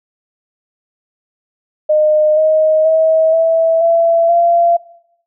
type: tone with pitch steps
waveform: sine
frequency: 612 / 625.9 / 640.2 / 654.8 / 669.7 / 685 Hz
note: D#5 / D#5 / D#5 / E5 / E5 / F5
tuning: -29 / +10 / +49 / -12 / +27 / -34 cents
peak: -8 dBFS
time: 1.89-4.77 s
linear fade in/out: 10 ms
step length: 480 ms
effects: noise-tail reverb RT60 0.8 s tail -20 dB re dry